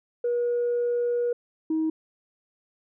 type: tone pair in turn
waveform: sine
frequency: 480.8 / 317.2 Hz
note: B4 / D#4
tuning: -46 / +33 cents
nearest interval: perfect fifth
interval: 721 cents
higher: first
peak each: -21 dBFS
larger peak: neither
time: 0.24-1.33 / 1.7-1.9 s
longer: first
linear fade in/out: 5 ms
effects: tanh soft clip ceiling -19 dBFS